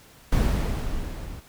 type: noise with level ramp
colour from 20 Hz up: brown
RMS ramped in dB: -19 to -37 dBFS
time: 0.32-1.4 s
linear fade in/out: 5 ms
effects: pink hiss -52 dBFS RMS until 1.48 s